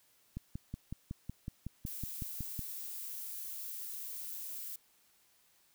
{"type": "click train", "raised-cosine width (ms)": 5, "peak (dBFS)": -27, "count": 13, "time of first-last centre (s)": [0.37, 2.592], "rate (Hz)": 5.4}
{"type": "noise", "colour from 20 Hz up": "violet", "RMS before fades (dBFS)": -43, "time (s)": [1.86, 4.76], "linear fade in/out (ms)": 5}
{"effects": ["white hiss -69 dBFS RMS until 5.74 s"]}